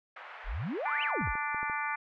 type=band-pass noise; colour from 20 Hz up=white; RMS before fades=-47 dBFS; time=0.16-1.11 s; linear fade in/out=5 ms; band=600 to 2100 Hz; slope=24 dB/octave
type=exponential two-way sweep; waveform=sine; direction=up then down; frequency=30.18 to 3136 to 30.18 Hz; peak=-32 dBFS; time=0.44-1.35 s; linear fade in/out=50 ms; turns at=1.03 s
type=harmonic tone; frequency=293.7 Hz; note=D4; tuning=in tune; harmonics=3 / 4 / 5 / 6 / 7 / 8; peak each=-36 / -37 / -38 / -39 / -39 / -40 dBFS; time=0.85-1.96 s; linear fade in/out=10 ms
type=clicks; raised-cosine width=2 ms; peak=-32 dBFS; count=6; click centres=1.213 / 1.274 / 1.354 / 1.546 / 1.63 / 1.698 s
effects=none